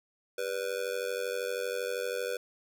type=tone with amplitude modulation; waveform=square; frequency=490.1 Hz; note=B4; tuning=13 cents flat; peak=-28 dBFS; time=0.38-2.37 s; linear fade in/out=5 ms; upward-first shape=sine; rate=92.7 Hz; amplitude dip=95%; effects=none